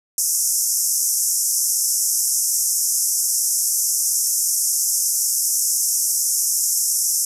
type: band-pass noise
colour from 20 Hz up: pink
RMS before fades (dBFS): -20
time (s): 0.18-7.25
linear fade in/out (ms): 2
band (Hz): 5400 to 13000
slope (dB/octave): 96
effects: none